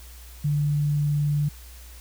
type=tone; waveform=sine; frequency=146.83 Hz; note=D3; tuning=in tune; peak=-20 dBFS; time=0.44-1.49 s; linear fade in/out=10 ms; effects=added 60 Hz sine -42 dBFS peak until 2 s + white hiss -49 dBFS RMS until 2 s